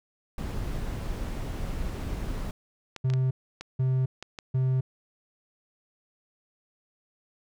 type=noise; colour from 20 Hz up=brown; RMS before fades=-32 dBFS; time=0.38-2.51 s; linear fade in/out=2 ms
type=clicks; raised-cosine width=0.2 ms; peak=-21 dBFS; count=6; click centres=2.963 / 3.101 / 3.137 / 3.61 / 4.226 / 4.388 s
type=tone bursts; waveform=triangle; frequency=130 Hz; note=C3; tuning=11 cents flat; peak=-20 dBFS; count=3; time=3.04-4.81 s; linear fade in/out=10 ms; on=270 ms; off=480 ms
effects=none